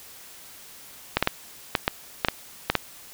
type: clicks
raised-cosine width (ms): 0.3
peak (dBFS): -3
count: 9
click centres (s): 1.17 / 1.226 / 1.274 / 1.752 / 1.879 / 2.248 / 2.285 / 2.7 / 2.753
effects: white hiss -46 dBFS RMS until 3.13 s